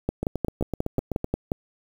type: two click trains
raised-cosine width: 2 ms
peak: -13 / -10 dBFS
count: 9 / 9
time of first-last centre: 0.23-1.244 / 0.09-1.519 s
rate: 7.89 / 5.6 Hz
effects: 7-bit